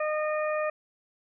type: harmonic tone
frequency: 612 Hz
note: D#5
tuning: 29 cents flat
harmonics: 1 / 2 / 3 / 4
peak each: -27 / -33 / -37 / -39 dBFS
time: 0-0.7 s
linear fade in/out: 5 ms
effects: none